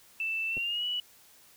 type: tone with pitch glide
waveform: sine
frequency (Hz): 2655 to 2946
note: E7 to F#7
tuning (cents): +12 to -8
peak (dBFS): -29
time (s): 0.2-1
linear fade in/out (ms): 2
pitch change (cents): +180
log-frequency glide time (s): 0.48-0.85
type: clicks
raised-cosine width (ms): 2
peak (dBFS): -31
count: 2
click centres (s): 0.569 / 0.577
effects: white hiss -58 dBFS RMS until 1.56 s